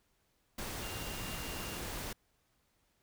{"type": "tone in noise", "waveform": "sine", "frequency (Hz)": 2794, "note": "F7", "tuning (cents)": 0, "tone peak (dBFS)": -49, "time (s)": [0.82, 1.78], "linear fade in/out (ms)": 5, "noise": "pink", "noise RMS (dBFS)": -41, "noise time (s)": [0.58, 2.13], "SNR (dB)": -11, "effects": ["pink hiss -75 dBFS RMS until 3.02 s"]}